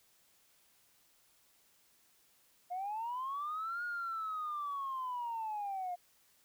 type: linear two-way sweep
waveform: sine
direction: up then down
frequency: 701 to 1442 to 701 Hz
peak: -35 dBFS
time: 2.7-5.96 s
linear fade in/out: 20 ms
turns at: 3.84 s
effects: tanh soft clip ceiling -32 dBFS + white hiss -69 dBFS RMS until 6.44 s